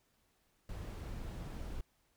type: noise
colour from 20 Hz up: brown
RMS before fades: -43 dBFS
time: 0.69-1.81 s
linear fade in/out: 2 ms
effects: pink hiss -75 dBFS RMS until 2.16 s